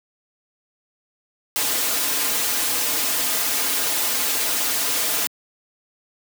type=noise with comb filter; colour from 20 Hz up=white; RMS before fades=-22 dBFS; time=1.56-5.27 s; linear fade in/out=0 ms; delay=5.3 ms; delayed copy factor=-0.85; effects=high-pass 200 Hz 12 dB/octave